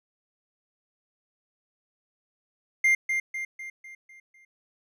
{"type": "tone with echo", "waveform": "triangle", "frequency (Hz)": 2100, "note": "C7", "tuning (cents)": 6, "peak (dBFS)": -16, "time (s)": [2.84, 2.95], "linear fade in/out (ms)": 5, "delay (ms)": 250, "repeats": 6, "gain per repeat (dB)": -6, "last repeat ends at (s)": 4.45, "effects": []}